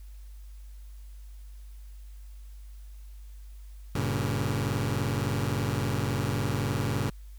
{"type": "chord", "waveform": "sawtooth", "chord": "G diminished", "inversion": "none", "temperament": "just", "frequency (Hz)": [98, 117.6, 141.12], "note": ["G2", "Bb2", "Db3"], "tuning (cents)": [0, 16, 31], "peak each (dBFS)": -27, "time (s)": [3.95, 7.1], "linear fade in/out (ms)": 5, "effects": ["added 50 Hz sine -42 dBFS peak until 7.38 s", "white hiss -63 dBFS RMS until 7.38 s"]}